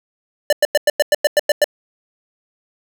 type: tone bursts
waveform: square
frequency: 591 Hz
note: D5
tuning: 11 cents sharp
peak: -10 dBFS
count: 10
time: 0.5-1.643 s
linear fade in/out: 2 ms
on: 27 ms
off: 97 ms
effects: none